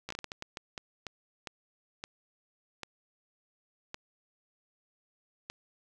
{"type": "slowing click train", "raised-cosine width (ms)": 0.2, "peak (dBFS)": -21, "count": 16, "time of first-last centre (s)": [0.09, 5.5], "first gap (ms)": 14, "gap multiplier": 1.4, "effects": []}